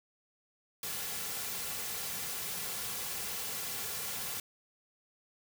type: noise with comb filter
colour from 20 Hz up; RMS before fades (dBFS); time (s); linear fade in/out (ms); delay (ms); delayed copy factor
white; -38; 0.83-4.4; 2; 3.2; -0.55
effects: none